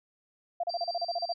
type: tone bursts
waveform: sine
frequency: 692 Hz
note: F5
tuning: 16 cents flat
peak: -27 dBFS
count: 11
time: 0.6-1.325 s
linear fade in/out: 5 ms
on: 35 ms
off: 34 ms
type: tone with tremolo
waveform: sine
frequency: 4699 Hz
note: D8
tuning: in tune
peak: -35 dBFS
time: 0.69-1.34 s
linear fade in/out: 10 ms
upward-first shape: sine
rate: 9.8 Hz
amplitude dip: 40%
effects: none